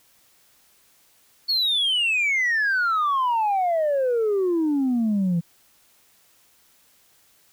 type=exponential sweep; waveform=sine; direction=down; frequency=4435 to 164.81 Hz; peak=-17 dBFS; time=1.48-5.41 s; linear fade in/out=20 ms; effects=tanh soft clip ceiling -17 dBFS + white hiss -59 dBFS RMS until 7.52 s